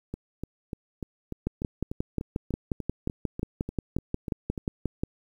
two click trains, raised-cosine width 3 ms, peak -14 / -20 dBFS, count 21 / 16, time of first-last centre 1.47-5.035 / 0.14-4.578 s, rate 5.61 / 3.38 Hz, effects 9-bit

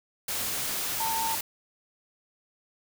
sine tone in noise, 901 Hz, A5, 41 cents sharp, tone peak -28 dBFS, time 1-1.35 s, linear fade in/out 5 ms, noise white, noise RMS -31 dBFS, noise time 0.28-1.41 s, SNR 0 dB, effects none

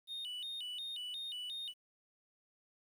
triangle tone with vibrato, 3305 Hz, G#7, 9 cents flat, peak -39 dBFS, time 0.07-1.74 s, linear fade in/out 50 ms, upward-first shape square, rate 2.8 Hz, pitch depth 190 cents each way, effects 11-bit

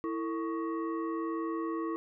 sine tone with frequency modulation, 329.6 Hz, E4, in tune, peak -31 dBFS, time 0.04-1.96 s, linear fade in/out 0 ms, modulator 781 Hz, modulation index 0.88, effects none

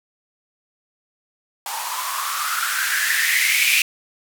violet noise with band-pass filter sweep, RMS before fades -21 dBFS, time 1.66-3.82 s, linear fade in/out 2 ms, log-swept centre 850 to 2500 Hz, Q 8.2, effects none

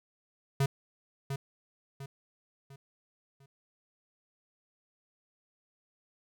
square tone with echo, 137.5 Hz, C#3, 14 cents flat, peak -25 dBFS, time 0.6-0.66 s, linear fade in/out 5 ms, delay 700 ms, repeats 4, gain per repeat -8 dB, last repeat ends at 3.46 s, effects none

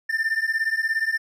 triangle beating tone pair, 1783 / 1800 Hz, A6 / A6, +22 / +39 cents, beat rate 17 Hz, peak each -22 / -23 dBFS, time 0.09-1.18 s, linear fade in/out 10 ms, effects none

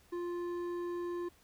sine tone with hard clipping, 349.2 Hz, F4, in tune, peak -37 dBFS, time 0.12-1.29 s, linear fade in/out 10 ms, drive 8 dB, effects added 76 Hz sine -69 dBFS peak until 1.43 s + pink hiss -65 dBFS RMS until 1.43 s

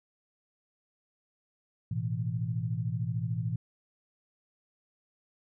sine chord, A suspended second, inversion none, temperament equal, 110 / 123.47 / 164.81 Hz, A2 / B2 / E3, 0 / 0 / 0 cents, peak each -33 / -33 / -35 dBFS, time 1.91-3.56 s, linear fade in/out 5 ms, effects none

